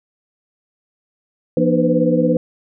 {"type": "tone cluster", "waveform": "sine", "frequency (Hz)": [170.2, 239.5, 304.2, 494.4, 512], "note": ["F3", "A#3", "D#4", "B4", "C5"], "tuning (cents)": [-44, 47, -39, 2, -38], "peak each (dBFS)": -19, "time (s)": [1.57, 2.37], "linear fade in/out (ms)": 2, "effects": []}